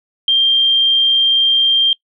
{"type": "tone", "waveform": "sine", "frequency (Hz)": 3181, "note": "G7", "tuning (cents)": 25, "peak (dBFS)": -9, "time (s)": [0.28, 1.93], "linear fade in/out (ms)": 2, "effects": ["noise-tail reverb RT60 0.1 s tail -23 dB re dry"]}